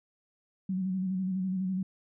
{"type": "tone with vibrato", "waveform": "sine", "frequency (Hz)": 187.3, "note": "F#3", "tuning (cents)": 21, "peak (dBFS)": -28, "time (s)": [0.69, 1.83], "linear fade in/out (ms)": 5, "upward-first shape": "square", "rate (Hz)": 12, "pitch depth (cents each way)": 37, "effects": []}